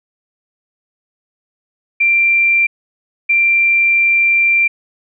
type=tone pair in turn; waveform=sine; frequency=2364 / 2364 Hz; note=D7 / D7; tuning=+11 / +11 cents; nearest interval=unison; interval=0 cents; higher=neither; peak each=-9 dBFS; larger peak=neither; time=2-2.67 / 3.29-4.68 s; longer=second; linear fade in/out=10 ms; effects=none